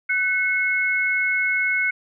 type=tone pair together; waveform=sine; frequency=1500 / 2182 Hz; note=F#6 / C#7; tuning=+23 / -28 cents; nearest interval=tritone; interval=649 cents; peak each=-23 / -20 dBFS; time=0.09-1.91 s; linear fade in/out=10 ms; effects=none